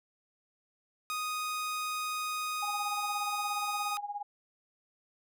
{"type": "tone", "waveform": "sawtooth", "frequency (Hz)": 1244.5, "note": "D#6", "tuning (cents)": 0, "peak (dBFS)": -29, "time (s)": [1.1, 3.97], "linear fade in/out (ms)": 0}
{"type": "tone with tremolo", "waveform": "sine", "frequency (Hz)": 820, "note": "G#5", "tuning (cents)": -22, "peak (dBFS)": -32, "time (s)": [2.62, 4.23], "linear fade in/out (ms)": 10, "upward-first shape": "sine", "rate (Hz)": 17, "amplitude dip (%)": 80}
{"effects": []}